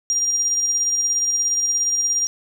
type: tone with tremolo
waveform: sine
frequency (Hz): 5700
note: F8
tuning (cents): +34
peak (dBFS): -16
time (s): 0.1-2.27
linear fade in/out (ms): 0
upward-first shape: square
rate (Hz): 17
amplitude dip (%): 30
effects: 7-bit

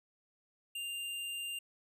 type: tone with sample-and-hold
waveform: sine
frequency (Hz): 2794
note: F7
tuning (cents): 0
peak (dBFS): -37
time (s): 0.75-1.59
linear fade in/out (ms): 5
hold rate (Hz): 11025
effects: resampled to 32000 Hz

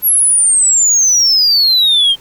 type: exponential sweep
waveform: sine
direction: down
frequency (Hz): 11740 to 3136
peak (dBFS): -5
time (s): 0.02-2.16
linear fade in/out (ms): 50
effects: tanh soft clip ceiling -6 dBFS + pink hiss -43 dBFS RMS until 2.2 s

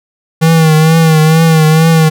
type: tone with vibrato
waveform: square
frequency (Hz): 159.7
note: D#3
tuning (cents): +45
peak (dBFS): -5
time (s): 0.41-2.1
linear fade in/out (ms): 20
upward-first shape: triangle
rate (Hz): 2.2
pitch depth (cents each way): 57
effects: none

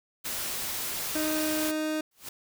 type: noise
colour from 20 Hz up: white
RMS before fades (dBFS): -33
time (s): 0.24-1.72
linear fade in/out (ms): 20
type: tone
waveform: 30% pulse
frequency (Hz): 310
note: D#4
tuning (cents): -6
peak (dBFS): -25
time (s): 1.15-2.01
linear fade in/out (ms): 5
type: noise with exponential growth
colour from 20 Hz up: white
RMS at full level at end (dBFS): -35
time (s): 2.11-2.29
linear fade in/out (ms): 5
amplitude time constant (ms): 37
effects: none

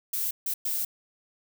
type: noise bursts at uneven times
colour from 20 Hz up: violet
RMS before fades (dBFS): -29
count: 3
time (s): 0.13-0.31 / 0.46-0.54 / 0.65-0.85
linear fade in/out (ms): 5
effects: none

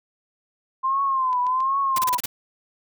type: tone with vibrato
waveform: sine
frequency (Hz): 1045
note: C6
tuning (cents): -2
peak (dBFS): -19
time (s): 0.83-2.18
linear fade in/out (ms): 20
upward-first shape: triangle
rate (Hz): 1.3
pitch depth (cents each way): 110
type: click train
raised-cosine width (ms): 0.2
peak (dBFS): -25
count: 3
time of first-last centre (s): 1.33-1.604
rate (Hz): 7.29
type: noise bursts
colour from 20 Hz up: white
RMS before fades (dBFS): -26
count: 6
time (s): 1.96-2.26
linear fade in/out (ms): 5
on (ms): 25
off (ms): 30
effects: none

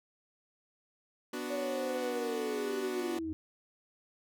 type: chord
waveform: sawtooth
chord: B minor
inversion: none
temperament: equal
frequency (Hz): 246.9 / 293.7 / 370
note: B3 / D4 / F#4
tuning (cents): 0 / 0 / 0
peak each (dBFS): -36 / -37 / -36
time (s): 1.33-3.19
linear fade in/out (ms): 5
type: linear sweep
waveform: sine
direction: down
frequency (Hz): 576 to 310.5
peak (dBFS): -34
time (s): 1.5-3.33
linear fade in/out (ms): 5
type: tone with exponential growth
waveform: triangle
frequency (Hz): 83.9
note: E2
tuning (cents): +31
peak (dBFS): -37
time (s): 3.06-3.33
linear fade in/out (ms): 0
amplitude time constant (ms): 57
effects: none

